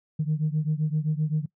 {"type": "beating tone pair", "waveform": "sine", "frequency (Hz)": [151.1, 158.8], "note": ["D3", "D#3"], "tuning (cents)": [50, 36], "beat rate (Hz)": 7.7, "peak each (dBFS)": [-24, -26], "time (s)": [0.19, 1.46], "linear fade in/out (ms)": 10, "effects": ["noise-tail reverb RT60 0.1 s tail -22 dB re dry", "tanh soft clip ceiling -17 dBFS"]}